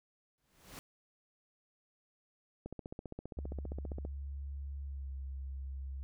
pink noise with exponential growth, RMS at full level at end -46 dBFS, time 0.38-0.79 s, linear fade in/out 0 ms, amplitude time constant 89 ms
click train, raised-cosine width 2 ms, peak -29 dBFS, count 22, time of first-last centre 2.66-4.051 s, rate 15.1 Hz
sine tone with pitch glide, 69.7 to 67.29 Hz, C#2 to C2, +10 to +49 cents, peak -39 dBFS, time 3.37-6.03 s, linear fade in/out 0 ms, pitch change -61 cents, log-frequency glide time 4.85-5.11 s
effects none

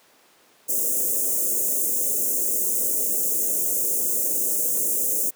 white band-stop noise, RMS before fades -23 dBFS, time 0.68-5.31 s, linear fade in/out 20 ms, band 580 to 6600 Hz, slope 48 dB/octave, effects pink hiss -56 dBFS RMS until 5.35 s + high-pass 300 Hz 12 dB/octave

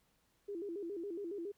sine tone with vibrato, 370 Hz, F#4, in tune, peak -39 dBFS, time 0.48-1.52 s, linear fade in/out 10 ms, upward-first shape square, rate 7.2 Hz, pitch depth 160 cents each way, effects pink hiss -75 dBFS RMS until 1.57 s

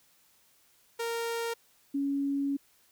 sawtooth / sine tone pair in turn, 463.6 / 279.3 Hz, A#4 / C#4, -10 / +13 cents, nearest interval major sixth, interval 877 cents, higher first, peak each -27 dBFS, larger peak neither, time 0.99-1.54 / 1.94-2.57 s, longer second, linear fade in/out 10 ms, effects white hiss -65 dBFS RMS until 2.91 s

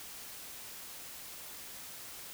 silence, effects white hiss -47 dBFS RMS until 2.33 s

